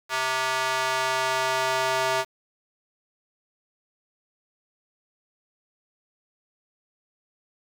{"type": "tone with high-pass filter sweep", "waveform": "square", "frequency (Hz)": 130.7, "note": "C3", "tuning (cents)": -1, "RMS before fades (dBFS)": -25, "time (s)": [0.09, 2.25], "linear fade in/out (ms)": 50, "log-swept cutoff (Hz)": [1100, 700], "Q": 1.3, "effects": ["low-pass 8000 Hz 12 dB/octave", "7-bit"]}